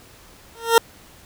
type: tone with exponential growth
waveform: 20% pulse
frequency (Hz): 460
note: A#4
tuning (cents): -23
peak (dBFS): -3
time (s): 0.55-0.78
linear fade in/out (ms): 2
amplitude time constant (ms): 49
effects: pink hiss -48 dBFS RMS until 1.25 s